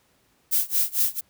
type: noise with tremolo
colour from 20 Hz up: violet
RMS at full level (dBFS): -20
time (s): 0.51-1.21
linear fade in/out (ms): 20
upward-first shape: sine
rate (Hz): 4.4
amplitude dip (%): 95
effects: pink hiss -64 dBFS RMS until 1.29 s + high-pass 60 Hz 12 dB/octave